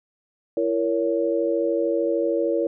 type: chord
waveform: sine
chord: A# diminished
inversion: second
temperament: just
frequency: 335.6 / 466.2 / 559.4 Hz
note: E4 / A#4 / C#5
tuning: +31 / 0 / +16 cents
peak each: -24 dBFS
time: 0.57-2.67 s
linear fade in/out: 2 ms
effects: none